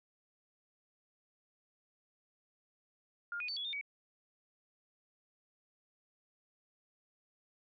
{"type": "tone with pitch steps", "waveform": "sine", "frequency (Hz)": [1410, 2477, 4526, 3378, 3628, 2266], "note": ["F6", "D#7", "C#8", "G#7", "A#7", "C#7"], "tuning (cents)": [16, -8, 35, 29, -48, 37], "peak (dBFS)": -37, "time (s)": [3.32, 3.812], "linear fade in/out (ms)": 2, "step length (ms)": 82, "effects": []}